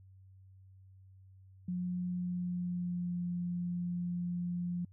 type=tone with pitch glide; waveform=sine; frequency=179.2 to 175.71 Hz; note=F3 to F3; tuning=+45 to +11 cents; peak=-33 dBFS; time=1.68-4.85 s; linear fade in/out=5 ms; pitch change=-34 cents; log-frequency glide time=2.01-3.25 s; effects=added 95 Hz sine -55 dBFS peak until 4.92 s